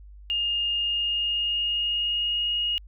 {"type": "tone with pitch glide", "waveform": "sine", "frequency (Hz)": [2830, 2871], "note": ["F7", "F7"], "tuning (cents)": [22, 47], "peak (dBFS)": -23, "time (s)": [0.3, 2.78], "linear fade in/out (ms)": 0, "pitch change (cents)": 25, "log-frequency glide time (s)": [0.7, 2.54], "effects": ["added 50 Hz sine -43 dBFS peak until 2.87 s"]}